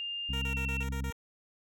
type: tone with pitch glide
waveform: sine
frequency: 2807 to 2715 Hz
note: F7 to F7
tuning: +8 to -50 cents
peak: -34 dBFS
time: 0-0.83 s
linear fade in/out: 0 ms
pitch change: -58 cents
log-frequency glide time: 0.38-0.57 s
type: harmonic tone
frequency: 66.8 Hz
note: C2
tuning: 36 cents sharp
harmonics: 1 / 2 / 3 / 4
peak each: -33 / -39 / -43 / -45 dBFS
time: 0.29-1.11 s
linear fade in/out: 5 ms
type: tone bursts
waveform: 10% pulse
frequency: 465.4 Hz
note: A#4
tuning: 3 cents flat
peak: -32 dBFS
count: 7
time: 0.33-1.126 s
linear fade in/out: 5 ms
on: 88 ms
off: 30 ms
effects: none